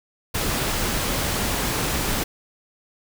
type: noise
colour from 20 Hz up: pink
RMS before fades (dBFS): -24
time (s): 0.34-2.24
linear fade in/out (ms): 10
effects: none